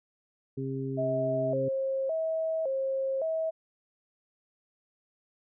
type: harmonic tone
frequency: 134.2 Hz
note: C3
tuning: 44 cents sharp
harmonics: 1 / 2 / 3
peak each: -34 / -35 / -36 dBFS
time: 0.57-1.69 s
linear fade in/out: 10 ms
type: tone with vibrato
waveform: sine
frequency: 587.3 Hz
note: D5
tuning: in tune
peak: -27 dBFS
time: 0.97-3.51 s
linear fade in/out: 20 ms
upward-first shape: square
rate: 0.89 Hz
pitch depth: 160 cents each way
effects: none